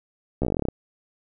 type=slowing click train; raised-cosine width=2 ms; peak=-11 dBFS; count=13; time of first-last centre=0.42-0.686 s; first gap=14 ms; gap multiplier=1.08; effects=none